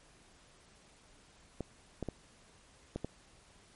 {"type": "clicks", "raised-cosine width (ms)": 2, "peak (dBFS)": -23, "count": 5, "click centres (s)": [1.607, 2.027, 2.087, 2.96, 3.046], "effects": ["pink hiss -62 dBFS RMS until 3.75 s", "MP3 48 kbps"]}